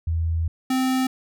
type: tone pair in turn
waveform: sine / square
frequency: 82.2 / 259.5 Hz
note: E2 / C4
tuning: -4 / -14 cents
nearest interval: octave + minor sixth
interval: 1990 cents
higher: second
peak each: -20 dBFS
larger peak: neither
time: 0.07-0.48 / 0.7-1.07 s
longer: first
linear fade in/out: 5 ms
effects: none